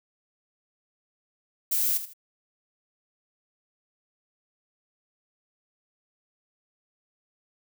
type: noise with echo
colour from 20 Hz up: violet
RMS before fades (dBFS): -25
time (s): 1.71-1.98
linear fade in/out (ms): 10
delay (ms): 78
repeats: 2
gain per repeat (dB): -11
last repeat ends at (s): 2.136
effects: none